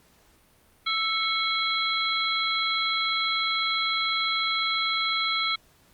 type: tone cluster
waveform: sine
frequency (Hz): 1320 / 2194 / 3306 / 4040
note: E6 / C#7 / G#7 / B7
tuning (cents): +2 / -18 / -9 / +39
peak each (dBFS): -29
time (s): 0.86-5.56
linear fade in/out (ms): 10
effects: pink hiss -60 dBFS RMS until 5.93 s + Opus 48 kbps